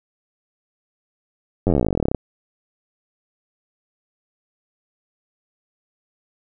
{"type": "slowing click train", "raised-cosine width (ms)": 2, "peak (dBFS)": -5, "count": 26, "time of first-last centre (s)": [1.67, 2.147], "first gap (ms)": 10, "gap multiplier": 1.05, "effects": []}